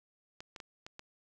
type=clicks; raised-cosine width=0.2 ms; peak=-28 dBFS; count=5; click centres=0.405 / 0.562 / 0.602 / 0.865 / 0.994 s; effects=none